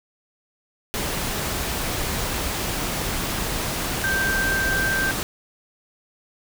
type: tone in noise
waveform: sine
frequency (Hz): 1568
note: G6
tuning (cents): 0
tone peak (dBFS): -21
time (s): 4.04-5.11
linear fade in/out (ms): 0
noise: pink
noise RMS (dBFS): -26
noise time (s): 0.94-5.23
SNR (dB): +2
effects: none